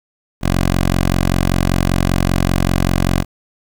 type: tone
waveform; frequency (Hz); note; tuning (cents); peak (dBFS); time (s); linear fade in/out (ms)
10% pulse; 45.14; F#1; -42; -5; 0.41-3.25; 50
effects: 7-bit